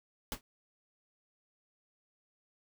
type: noise with exponential decay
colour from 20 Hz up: pink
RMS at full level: -32 dBFS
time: 0.32-0.41 s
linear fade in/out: 1 ms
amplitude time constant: 19 ms
effects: none